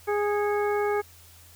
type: harmonic tone with a mistuned harmonic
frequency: 413.2 Hz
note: G#4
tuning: 9 cents flat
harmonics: 1 / 2 / 3 / 4 / 5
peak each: -24 / -30 / -34 / -36 / -38 dBFS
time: 0.07-1.02 s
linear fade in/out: 20 ms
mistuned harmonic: 5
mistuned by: +100 cents
effects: added 85 Hz sine -53 dBFS peak until 1.55 s + white hiss -53 dBFS RMS until 1.55 s